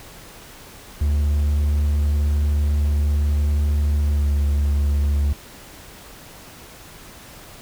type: tone with pitch glide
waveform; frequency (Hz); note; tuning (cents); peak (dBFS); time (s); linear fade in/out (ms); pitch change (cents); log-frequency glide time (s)
triangle; 73.42 to 71.91; D2 to D2; 0 to -36; -14; 1.01-5.33; 5; -36; 4.11-4.25
effects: pink hiss -42 dBFS RMS until 7.61 s